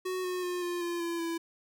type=tone with pitch steps; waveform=square; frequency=370 / 363.6 / 357.4 / 351.3 / 345.2 / 339.3 / 333.5 Hz; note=F#4 / F#4 / F4 / F4 / F4 / F4 / E4; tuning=0 / -30 / +40 / +10 / -20 / -50 / +20 cents; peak=-32 dBFS; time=0.05-1.38 s; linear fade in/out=10 ms; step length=190 ms; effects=none